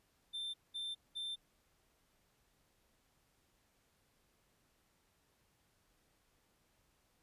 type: tone bursts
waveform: triangle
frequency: 3569 Hz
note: A7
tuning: 24 cents sharp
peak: -38 dBFS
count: 3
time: 0.33-1.36 s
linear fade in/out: 20 ms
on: 210 ms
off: 200 ms
effects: pink hiss -75 dBFS RMS until 7.22 s + resampled to 32000 Hz